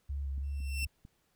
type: tone with vibrato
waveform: sine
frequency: 69.3 Hz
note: C#2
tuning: in tune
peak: -33 dBFS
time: 0.09-0.87 s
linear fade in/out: 10 ms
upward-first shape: square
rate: 3 Hz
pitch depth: 24 cents each way
type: click train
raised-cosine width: 5 ms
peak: -38 dBFS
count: 4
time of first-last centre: 0.38-1.051 s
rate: 4.47 Hz
type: tone with exponential growth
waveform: sawtooth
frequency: 2690 Hz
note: E7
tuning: 34 cents sharp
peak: -29 dBFS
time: 0.43-0.85 s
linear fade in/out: 5 ms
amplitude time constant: 90 ms
effects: pink hiss -74 dBFS RMS until 1.35 s